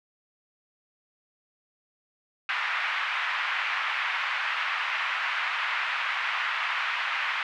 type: band-pass noise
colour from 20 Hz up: white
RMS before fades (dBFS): -29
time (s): 2.49-7.43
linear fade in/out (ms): 2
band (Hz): 1000 to 2500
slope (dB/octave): 24
effects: none